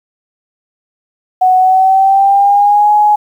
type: tone with pitch glide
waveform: sine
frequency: 742 to 837.7 Hz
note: F#5 to G#5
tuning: +5 to +15 cents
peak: -5 dBFS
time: 1.41-3.16 s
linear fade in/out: 10 ms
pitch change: +210 cents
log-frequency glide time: 1.57-2.92 s
effects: 7-bit